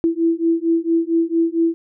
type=beating tone pair; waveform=sine; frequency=329.6 / 334 Hz; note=E4 / E4; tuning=0 / +23 cents; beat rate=4.4 Hz; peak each=-18 dBFS; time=0.04-1.74 s; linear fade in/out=0 ms; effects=none